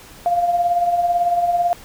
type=tone with tremolo; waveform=sine; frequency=698.5 Hz; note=F5; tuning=in tune; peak=-12 dBFS; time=0.26-1.73 s; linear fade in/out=0 ms; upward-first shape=triangle; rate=18 Hz; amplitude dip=60%; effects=pink hiss -42 dBFS RMS until 1.84 s